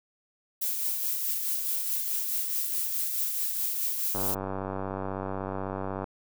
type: noise with tremolo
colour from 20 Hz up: violet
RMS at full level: -28 dBFS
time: 0.61-4.35 s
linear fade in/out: 10 ms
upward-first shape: triangle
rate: 4.7 Hz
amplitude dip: 40%
type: click train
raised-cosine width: 1 ms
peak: -19 dBFS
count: 183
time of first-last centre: 4.15-6.042 s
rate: 96.2 Hz
effects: none